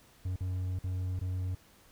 triangle tone with dropouts, 92 Hz, F#2, 9 cents flat, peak -29 dBFS, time 0.25-1.55 s, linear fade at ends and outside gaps 5 ms, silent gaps 0.361-0.406 / 0.79-0.839 / 1.193-1.212 s, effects pink hiss -61 dBFS RMS until 1.91 s

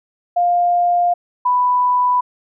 sine tone pair in turn, 703 / 991 Hz, F5 / B5, +11 / +6 cents, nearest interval tritone, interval 595 cents, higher second, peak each -12 dBFS, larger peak neither, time 0.36-1.14 / 1.45-2.21 s, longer first, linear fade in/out 10 ms, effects none

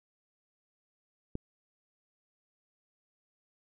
click, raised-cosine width 3 ms, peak -22 dBFS, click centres 1.354 s, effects none

